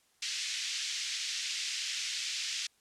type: band-pass noise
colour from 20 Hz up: white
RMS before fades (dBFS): -36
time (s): 0.22-2.67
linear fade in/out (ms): 5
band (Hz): 2100 to 6400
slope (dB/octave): 24
effects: white hiss -69 dBFS RMS until 2.8 s + low-pass 10000 Hz 12 dB/octave

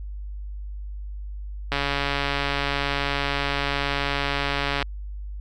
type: click train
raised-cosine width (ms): 0.3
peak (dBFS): -8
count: 439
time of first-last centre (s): 1.72-4.826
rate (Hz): 141
effects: added 50 Hz sine -31 dBFS peak until 5.4 s

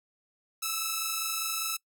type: tone pair together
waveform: 5% pulse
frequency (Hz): 1300 / 1325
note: E6 / E6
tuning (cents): -24 / +9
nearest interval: unison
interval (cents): 33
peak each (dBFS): -21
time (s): 0.62-1.77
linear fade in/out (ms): 10
effects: noise-tail reverb RT60 0.1 s tail -23 dB re dry

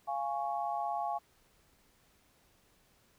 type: chord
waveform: sine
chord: Db major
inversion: first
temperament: equal with one note detuned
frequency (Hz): 694 / 830.6 / 1108.7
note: F5 / Ab5 / Db6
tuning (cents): -11 / 0 / 0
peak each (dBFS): -36 / -35 / -40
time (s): 0.07-1.19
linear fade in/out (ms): 20
effects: pink hiss -68 dBFS RMS until 3.18 s

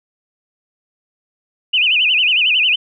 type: tone with vibrato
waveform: sine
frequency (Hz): 2731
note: F7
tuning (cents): -39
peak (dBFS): -11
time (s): 1.73-2.76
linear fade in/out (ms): 10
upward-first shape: sine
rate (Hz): 11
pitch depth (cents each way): 200
effects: none

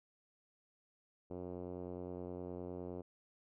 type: tone with low-pass filter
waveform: 5% pulse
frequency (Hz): 89.7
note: F2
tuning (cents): +47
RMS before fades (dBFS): -45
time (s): 1.3-3.02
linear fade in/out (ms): 10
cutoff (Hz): 440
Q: 1.4
effects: none

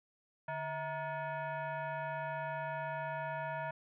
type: tone with frequency modulation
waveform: sine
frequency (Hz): 147.4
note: D3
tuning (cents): +7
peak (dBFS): -36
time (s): 0.48-3.71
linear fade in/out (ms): 5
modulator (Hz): 792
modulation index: 1.8
effects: none

